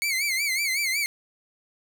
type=tone with vibrato; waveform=sawtooth; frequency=2191 Hz; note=C#7; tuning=21 cents flat; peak=-20 dBFS; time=0.02-1.06 s; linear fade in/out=0 ms; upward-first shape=sine; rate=5.4 Hz; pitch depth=120 cents each way; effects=none